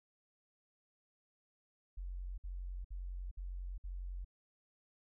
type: tone bursts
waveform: sine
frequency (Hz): 45.32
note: F#1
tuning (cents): -35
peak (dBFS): -40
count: 5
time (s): 1.97-4.248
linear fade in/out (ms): 10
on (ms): 410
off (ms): 57
effects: none